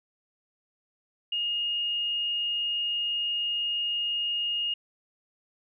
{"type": "tone", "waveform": "sine", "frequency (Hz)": 2851, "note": "F7", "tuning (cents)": 35, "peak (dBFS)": -26, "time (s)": [1.32, 4.74], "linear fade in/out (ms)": 5, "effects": []}